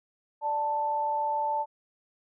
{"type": "tone pair together", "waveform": "sine", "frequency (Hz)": [588, 883.2], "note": ["D5", "A5"], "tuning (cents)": [2, 6], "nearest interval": "perfect fifth", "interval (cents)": 704, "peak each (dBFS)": [-34, -26], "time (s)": [0.41, 1.66], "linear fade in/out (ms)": 50, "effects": []}